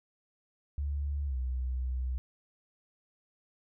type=tone with pitch glide; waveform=sine; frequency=71.6 to 63.42 Hz; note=D2 to B1; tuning=-43 to +47 cents; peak=-30 dBFS; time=0.78-2.18 s; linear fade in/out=0 ms; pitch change=-210 cents; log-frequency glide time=1.26-1.36 s; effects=none